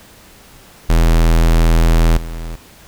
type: tone with level steps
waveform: square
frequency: 41.2 Hz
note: E1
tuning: in tune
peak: -9 / -24 dBFS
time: 0.89-2.56 s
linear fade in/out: 10 ms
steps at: 2.17 s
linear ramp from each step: 5 ms
effects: pink hiss -43 dBFS RMS until 2.87 s